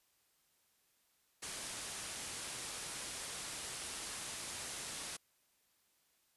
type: low-pass noise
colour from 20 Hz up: white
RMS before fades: -45 dBFS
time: 1.42-5.17 s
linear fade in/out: 10 ms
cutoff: 11000 Hz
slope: 96 dB/octave
effects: white hiss -75 dBFS RMS until 6.36 s + resampled to 32000 Hz